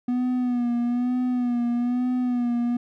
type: tone with vibrato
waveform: triangle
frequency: 244.7 Hz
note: B3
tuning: 16 cents flat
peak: -19 dBFS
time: 0.08-2.77 s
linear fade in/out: 5 ms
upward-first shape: sine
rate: 1.1 Hz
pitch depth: 45 cents each way
effects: none